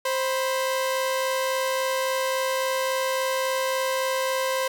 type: tone pair together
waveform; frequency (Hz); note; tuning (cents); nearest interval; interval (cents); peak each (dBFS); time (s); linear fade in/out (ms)
sawtooth; 525.7 / 987.8; C5 / B5; +8 / 0; major seventh; 1092; -20 / -27; 0.05-4.68; 5
effects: none